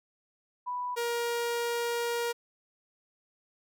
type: tone pair in turn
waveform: sine / sawtooth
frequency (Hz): 987.8 / 472.3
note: B5 / A#4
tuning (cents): 0 / +23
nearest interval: octave + minor second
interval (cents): 1277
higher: first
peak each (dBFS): -31 / -25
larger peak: second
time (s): 0.66-0.96 / 0.96-2.33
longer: second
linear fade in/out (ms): 20
effects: none